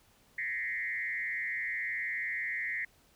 sine tone with frequency modulation, 1975.5 Hz, B6, in tune, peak -32 dBFS, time 0.38-2.85 s, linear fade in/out 5 ms, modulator 119 Hz, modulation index 1.6, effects pink hiss -65 dBFS RMS until 3.15 s

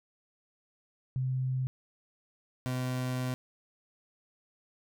sine / 30% pulse tone pair in turn, 129.7 / 127.18 Hz, C3 / C3, -15 / -49 cents, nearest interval unison, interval 34 cents, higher first, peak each -28 dBFS, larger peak neither, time 1.16-1.67 / 2.66-3.34 s, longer second, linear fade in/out 0 ms, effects none

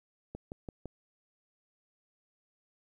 click train, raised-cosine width 2 ms, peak -27 dBFS, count 4, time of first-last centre 0.35-0.857 s, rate 5.92 Hz, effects 11-bit

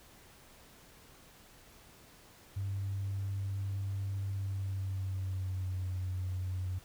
sine tone with pitch glide, 98.2 to 92.15 Hz, G2 to F#2, +4 to -7 cents, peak -32 dBFS, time 2.56-6.79 s, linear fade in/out 10 ms, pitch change -111 cents, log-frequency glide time 4.32-5.86 s, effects tanh soft clip ceiling -29 dBFS + pink hiss -58 dBFS RMS until 6.84 s

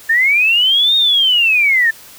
sine linear two-way sweep, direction up then down, 1760 to 3729 to 1760 Hz, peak -9 dBFS, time 0.09-1.91 s, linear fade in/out 10 ms, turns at 0.96 s, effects white hiss -39 dBFS RMS until 2.18 s

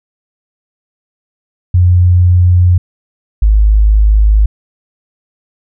sine tone pair in turn, 89.3 / 52.43 Hz, F2 / G#1, +39 / +17 cents, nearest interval major sixth, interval 922 cents, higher first, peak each -4 dBFS, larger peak neither, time 1.74-2.78 / 3.42-4.46 s, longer neither, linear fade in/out 5 ms, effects none

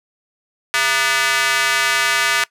square tone with high-pass filter, 134.7 Hz, C#3, 49 cents flat, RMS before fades -17 dBFS, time 0.74-2.44 s, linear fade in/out 0 ms, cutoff 1600 Hz, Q 1.6, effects noise-tail reverb RT60 0.1 s tail -20 dB re dry + low-pass 12000 Hz 12 dB/octave

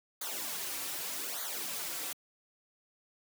white noise with flanger, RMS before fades -38 dBFS, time 0.21-2.13 s, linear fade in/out 5 ms, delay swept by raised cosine 0.37 to 4.87 ms, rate 0.83 Hz, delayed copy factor -0.8, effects high-pass 200 Hz 12 dB/octave

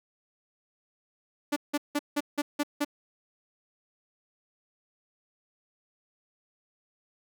sawtooth tone bursts, 291.7 Hz, D4, 12 cents flat, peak -21 dBFS, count 7, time 1.52-2.848 s, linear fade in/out 10 ms, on 44 ms, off 170 ms, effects none

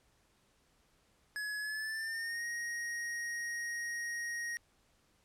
square tone with pitch glide, 1692 to 1877.4 Hz, G#6 to A#6, +32 to +12 cents, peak -37 dBFS, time 1.36-4.57 s, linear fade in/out 0 ms, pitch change +180 cents, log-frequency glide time 1.6-2.45 s, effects pink hiss -71 dBFS RMS until 5.24 s + low-pass 11000 Hz 12 dB/octave

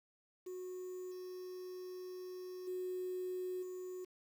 triangle tone with level steps, 366.6 Hz, F#4, 16 cents flat, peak -40 / -42 / -34 / -40 dBFS, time 0.46-4.05 s, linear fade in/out 10 ms, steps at 1.11 / 2.67 / 3.62 s, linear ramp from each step 10 ms, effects tanh soft clip ceiling -36 dBFS + 10-bit

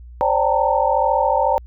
sine tone cluster, 528 / 582 / 785 / 887 / 929 Hz, C5 / D5 / G5 / A5 / A#5, +16 / -16 / +2 / +14 / -6 cents, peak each -21 dBFS, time 0.21-1.58 s, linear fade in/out 0 ms, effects added 60 Hz sine -36 dBFS peak until 1.66 s

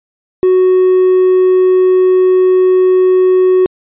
triangle tone, 370 Hz, F#4, in tune, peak -3 dBFS, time 0.43-3.66 s, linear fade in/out 0 ms, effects tanh soft clip ceiling 0 dBFS + resampled to 8000 Hz

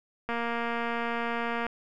click train, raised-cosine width 0.5 ms, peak -17 dBFS, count 323, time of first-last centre 0.29-1.666 s, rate 234 Hz, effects none

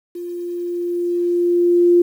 sine tone with level ramp, 349.2 Hz, F4, in tune, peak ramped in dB -26 to -8 dBFS, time 0.15-2.02 s, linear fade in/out 5 ms, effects 8-bit

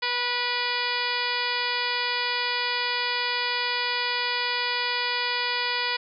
harmonic tone with a mistuned harmonic, 488.8 Hz, B4, 18 cents flat, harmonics 1 / 2 / 3 / 4 / 5 / 6 / 7 / 8 / 9 / 10, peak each -37 / -31 / -34 / -31 / -32 / -35 / -34 / -37 / -34 / -34 dBFS, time 0.02-5.97 s, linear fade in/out 10 ms, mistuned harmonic 5, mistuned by -16 cents, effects none

